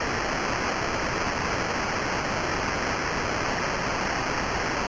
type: noise with sample-and-hold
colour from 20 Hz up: white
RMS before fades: -27 dBFS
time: 0-4.87 s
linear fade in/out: 5 ms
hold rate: 3675 Hz
effects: resampled to 16000 Hz